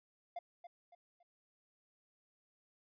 triangle tone with echo, 698.5 Hz, F5, in tune, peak -38 dBFS, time 0.36-0.39 s, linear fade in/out 5 ms, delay 280 ms, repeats 3, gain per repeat -9 dB, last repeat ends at 1.23 s, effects resampled to 11025 Hz

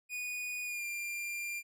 45% pulse tone with pitch glide, 2467 to 2388 Hz, D#7 to D7, -15 to +28 cents, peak -36 dBFS, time 0.09-1.63 s, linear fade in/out 50 ms, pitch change -57 cents, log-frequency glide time 0.64-0.85 s, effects none

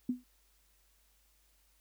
sine tone with exponential decay, 248.9 Hz, B3, 14 cents sharp, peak -26 dBFS, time 0.09-0.24 s, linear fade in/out 5 ms, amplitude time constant 31 ms, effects added 50 Hz sine -70 dBFS peak until 1.8 s + white hiss -71 dBFS RMS until 1.8 s

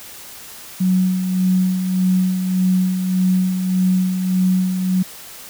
sine tone with tremolo, 185 Hz, F#3, in tune, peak -12 dBFS, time 0.8-5.03 s, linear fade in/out 10 ms, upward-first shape sine, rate 1.7 Hz, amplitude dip 50%, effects white hiss -37 dBFS RMS until 5.49 s

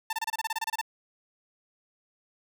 sawtooth tone bursts, 892 Hz, A5, 23 cents sharp, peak -24 dBFS, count 13, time 0.1-0.814 s, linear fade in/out 5 ms, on 30 ms, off 27 ms, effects none

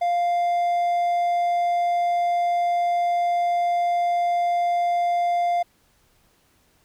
triangle tone, 698.5 Hz, F5, in tune, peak -17 dBFS, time 0.01-5.63 s, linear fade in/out 10 ms, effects pink hiss -62 dBFS RMS until 6.84 s

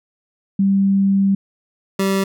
sine / 25% pulse tone pair in turn, 196 / 194.08 Hz, G3 / G3, 0 / -17 cents, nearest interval unison, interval 17 cents, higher first, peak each -12 dBFS, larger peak neither, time 0.59-1.35 / 1.99-2.24 s, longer first, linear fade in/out 5 ms, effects none

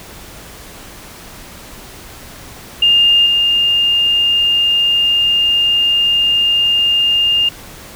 sine tone with level steps, 2815 Hz, F7, 13 cents sharp, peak -7 / -10 dBFS, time 2.82-7.49 s, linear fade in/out 5 ms, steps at 3.26 s, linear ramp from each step 2 ms, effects pink hiss -35 dBFS RMS until 7.95 s

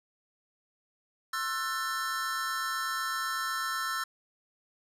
square chord, F# half-diminished seventh, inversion second, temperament just, 1065.6 / 1332 / 1480 / 1776 Hz, C6 / E6 / F#6 / A6, +31 / +18 / 0 / +16 cents, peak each -40 / -34 / -40 / -37 dBFS, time 1.33-4.04 s, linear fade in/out 5 ms, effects resampled to 32000 Hz

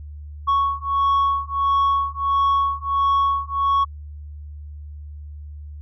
sine beating tone pair, 1108.7 / 1110.2 Hz, C#6 / C#6, 0 / +2 cents, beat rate 1.5 Hz, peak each -18 dBFS, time 0.47-3.85 s, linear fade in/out 20 ms, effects tanh soft clip ceiling -14 dBFS + added 74 Hz sine -33 dBFS peak until 5.81 s

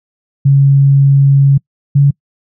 sine tone pair in turn, 138.59 / 141.09 Hz, C#3 / C#3, 0 / +31 cents, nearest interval unison, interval 31 cents, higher second, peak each -4 dBFS, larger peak neither, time 0.45-1.58 / 1.95-2.11 s, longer first, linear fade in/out 10 ms, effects noise-tail reverb RT60 0.1 s tail -26 dB re dry

